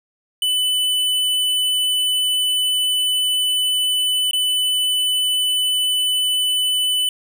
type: tone with dropouts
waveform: square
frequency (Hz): 2998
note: F#7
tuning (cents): +22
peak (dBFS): -17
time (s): 0.42-7.09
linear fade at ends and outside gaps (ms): 2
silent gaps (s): 4.311-4.332
effects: none